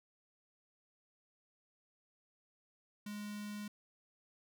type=tone with notch filter; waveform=square; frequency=207.7 Hz; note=G#3; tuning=in tune; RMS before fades=-44 dBFS; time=3.06-3.68 s; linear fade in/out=5 ms; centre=530 Hz; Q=0.51; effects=none